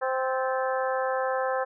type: harmonic tone with a mistuned harmonic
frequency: 261.1 Hz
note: C4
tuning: 3 cents flat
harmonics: 2 / 3 / 4 / 5 / 6 / 7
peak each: -27 / -31 / -33 / -35 / -37 / -38 dBFS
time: 0.01-1.65 s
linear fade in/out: 20 ms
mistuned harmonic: 7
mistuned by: -82 cents
effects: none